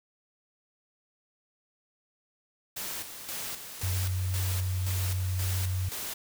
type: noise with tremolo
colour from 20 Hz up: white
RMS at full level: -36 dBFS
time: 2.76-6.14 s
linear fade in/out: 10 ms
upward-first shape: square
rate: 1.9 Hz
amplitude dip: 55%
type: tone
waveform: sine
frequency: 92.5 Hz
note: F#2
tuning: in tune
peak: -27 dBFS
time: 3.83-5.89 s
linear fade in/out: 5 ms
effects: none